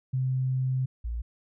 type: tone pair in turn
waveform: sine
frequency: 130 / 57.91 Hz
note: C3 / A#1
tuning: -11 / -11 cents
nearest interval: octave + major second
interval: 1400 cents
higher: first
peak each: -24 / -29 dBFS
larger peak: first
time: 0.13-0.86 / 1.04-1.22 s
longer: first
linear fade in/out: 10 ms
effects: none